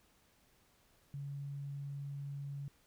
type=tone; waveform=sine; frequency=140.9 Hz; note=C#3; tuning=29 cents sharp; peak=-40 dBFS; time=1.14-2.68 s; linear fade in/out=0 ms; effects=pink hiss -70 dBFS RMS until 2.86 s